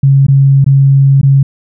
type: tone with dropouts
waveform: sine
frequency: 137.2 Hz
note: C#3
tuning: 17 cents flat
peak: -3 dBFS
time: 0.03-1.43 s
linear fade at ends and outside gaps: 5 ms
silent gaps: 0.267-0.283 / 0.644-0.663 / 1.214-1.23 s
effects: none